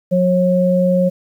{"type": "tone pair together", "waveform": "sine", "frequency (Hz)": [181.3, 543.3], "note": ["F#3", "C#5"], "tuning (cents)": [-35, -35], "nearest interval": "octave + perfect fifth", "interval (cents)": 1900, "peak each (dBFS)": -14, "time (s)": [0.11, 1.1], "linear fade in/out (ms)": 20, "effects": ["8-bit"]}